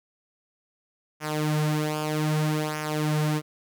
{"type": "tone with flanger", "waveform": "sawtooth", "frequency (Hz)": 152.9, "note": "D#3", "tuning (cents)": -30, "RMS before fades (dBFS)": -26, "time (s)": [1.2, 3.42], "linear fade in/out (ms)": 50, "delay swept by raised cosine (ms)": [0.24, 6.04], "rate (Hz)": 0.63, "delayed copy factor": -0.7, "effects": []}